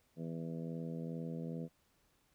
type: harmonic tone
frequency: 82.41 Hz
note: E2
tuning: in tune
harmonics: 2 / 3 / 4 / 5 / 6 / 7 / 8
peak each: -41 / -45 / -52 / -52 / -49 / -59 / -57 dBFS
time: 0.16-1.69 s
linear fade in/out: 50 ms
effects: pink hiss -74 dBFS RMS until 2.34 s